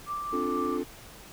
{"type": "tone with tremolo", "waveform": "sine", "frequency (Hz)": 1174.7, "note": "D6", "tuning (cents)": 0, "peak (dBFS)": -29, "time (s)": [0.06, 0.79], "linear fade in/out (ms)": 50, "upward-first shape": "triangle", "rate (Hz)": 4.2, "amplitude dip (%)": 35}
{"type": "chord", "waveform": "triangle", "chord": "D minor seventh", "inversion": "third", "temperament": "just", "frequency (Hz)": [264.3, 293.7, 352.4, 440.5], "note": ["C4", "D4", "F4", "A4"], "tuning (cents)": [18, 0, 16, 2], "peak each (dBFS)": -31, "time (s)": [0.32, 0.84], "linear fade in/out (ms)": 20}
{"effects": ["tanh soft clip ceiling -14 dBFS", "pink hiss -48 dBFS RMS until 1.32 s"]}